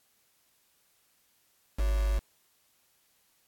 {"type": "tone with quantisation", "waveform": "sine", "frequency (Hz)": 50.9, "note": "G#1", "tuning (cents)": -34, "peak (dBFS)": -24, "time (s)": [1.78, 2.2], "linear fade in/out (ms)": 20, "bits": 6, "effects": ["white hiss -69 dBFS RMS until 3.47 s", "AAC 64 kbps"]}